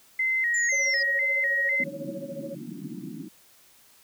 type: tone with vibrato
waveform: sine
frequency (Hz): 1975.5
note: B6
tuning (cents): 0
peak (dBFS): -22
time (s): 0.19-1.84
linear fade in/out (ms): 5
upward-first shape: square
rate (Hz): 2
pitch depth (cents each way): 76
type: linear sweep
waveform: sine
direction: down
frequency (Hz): 7260 to 4897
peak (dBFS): -29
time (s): 0.54-1.03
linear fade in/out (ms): 5
type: tone with tremolo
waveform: sine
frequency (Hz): 554.4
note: C#5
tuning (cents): 0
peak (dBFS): -32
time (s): 0.72-2.55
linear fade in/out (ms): 5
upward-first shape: sine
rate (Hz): 14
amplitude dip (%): 80
type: band-pass noise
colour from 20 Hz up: white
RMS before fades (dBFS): -38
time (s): 1.79-3.29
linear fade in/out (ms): 10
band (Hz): 140 to 340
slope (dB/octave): 96
effects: white hiss -57 dBFS RMS until 4.03 s